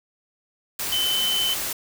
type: tone in noise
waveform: sine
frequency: 3051 Hz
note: G7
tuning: 48 cents flat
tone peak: -21 dBFS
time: 0.92-1.54 s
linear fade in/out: 5 ms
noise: white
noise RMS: -28 dBFS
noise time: 0.79-1.73 s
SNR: +4 dB
effects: none